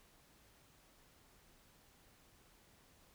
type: silence
effects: pink hiss -67 dBFS RMS until 3.14 s